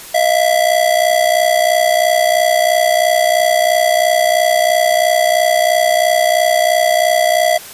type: ring-modulated tone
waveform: square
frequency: 664 Hz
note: E5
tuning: 12 cents sharp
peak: -8 dBFS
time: 0.14-7.58 s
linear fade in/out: 10 ms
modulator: 31.5 Hz
effects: white hiss -33 dBFS RMS until 7.73 s + resampled to 32000 Hz